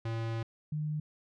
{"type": "tone pair in turn", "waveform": ["square", "sine"], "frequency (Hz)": [113.8, 151.9], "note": ["A#2", "D#3"], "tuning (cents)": [-41, -41], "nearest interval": "perfect fourth", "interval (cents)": 500, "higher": "second", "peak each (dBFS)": [-33, -31], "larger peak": "second", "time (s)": [[0.05, 0.43], [0.72, 1]], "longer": "first", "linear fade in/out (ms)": 5, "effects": ["low-pass 4000 Hz 12 dB/octave"]}